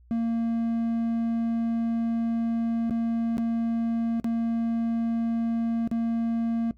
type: tone with dropouts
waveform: triangle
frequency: 230 Hz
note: A#3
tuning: 23 cents flat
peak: -21 dBFS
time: 0.11-6.71 s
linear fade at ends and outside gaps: 0 ms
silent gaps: 2.897-2.908 / 3.371-3.381 / 4.199-4.244 / 5.875-5.914 s
effects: noise-tail reverb RT60 0.1 s tail -17 dB re dry + added 60 Hz sine -52 dBFS peak until 6.77 s